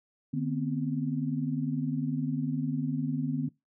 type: tone cluster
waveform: sine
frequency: 150.9 / 242.1 / 262 Hz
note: D3 / B3 / C4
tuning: +47 / -34 / +2 cents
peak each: -31 / -33 / -32 dBFS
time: 0.33-3.49 s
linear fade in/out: 10 ms
effects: noise-tail reverb RT60 0.2 s tail -21 dB re dry